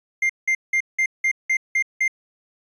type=tone bursts; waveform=triangle; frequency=2100 Hz; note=C7; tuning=6 cents sharp; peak=-15 dBFS; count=8; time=0.22-2.08 s; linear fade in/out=5 ms; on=75 ms; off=180 ms; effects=resampled to 22050 Hz